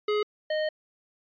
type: tone pair in turn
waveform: square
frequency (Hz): 420 / 617.7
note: G#4 / D#5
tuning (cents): +19 / -13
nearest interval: perfect fifth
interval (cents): 668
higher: second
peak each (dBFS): -24 / -26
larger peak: first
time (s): 0.08-0.23 / 0.5-0.69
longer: second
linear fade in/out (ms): 5
effects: resampled to 11025 Hz